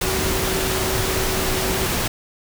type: tone in noise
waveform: sine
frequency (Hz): 377.9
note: F#4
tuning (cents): +37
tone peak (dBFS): -26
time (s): 0.02-1.86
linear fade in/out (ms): 5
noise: pink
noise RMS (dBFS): -22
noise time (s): 0.01-2.08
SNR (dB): -7
effects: none